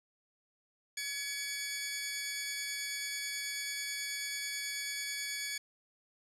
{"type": "tone pair together", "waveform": "15% pulse", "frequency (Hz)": [1697.3, 2260], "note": ["G#6", "C#7"], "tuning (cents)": [37, 33], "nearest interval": "perfect fourth", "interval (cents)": 496, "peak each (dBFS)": [-35, -31], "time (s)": [0.97, 5.58], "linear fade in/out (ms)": 5, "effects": ["resampled to 32000 Hz", "10-bit"]}